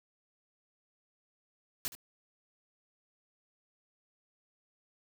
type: noise with echo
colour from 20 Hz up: white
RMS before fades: -35 dBFS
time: 1.85-1.88 s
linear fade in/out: 0 ms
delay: 71 ms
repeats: 1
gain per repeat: -14 dB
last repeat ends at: 1.951 s
effects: none